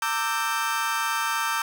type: chord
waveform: 35% pulse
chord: E half-diminished seventh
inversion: second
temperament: equal with one note detuned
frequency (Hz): 911.6 / 1174.7 / 1318.5 / 1568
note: Bb5 / D6 / E6 / G6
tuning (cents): -39 / 0 / 0 / 0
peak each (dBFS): -28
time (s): 0.02-1.62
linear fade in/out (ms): 2
effects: none